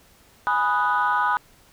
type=chord; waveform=sine; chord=G# minor seventh; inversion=none; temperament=equal; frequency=830.6 / 987.8 / 1244.5 / 1480 Hz; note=G#5 / B5 / D#6 / F#6; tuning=0 / 0 / 0 / 0 cents; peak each=-25 / -22 / -23 / -24 dBFS; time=0.47-1.37 s; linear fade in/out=0 ms; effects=tanh soft clip ceiling -12 dBFS + pink hiss -55 dBFS RMS until 1.72 s